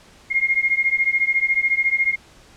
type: beating tone pair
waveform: sine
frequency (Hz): 2129 / 2143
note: C7 / C7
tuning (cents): +30 / +41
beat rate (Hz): 14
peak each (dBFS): -20 / -19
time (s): 0.3-2.16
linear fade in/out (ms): 20
effects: pink hiss -49 dBFS RMS until 2.56 s + low-pass 8000 Hz 12 dB/octave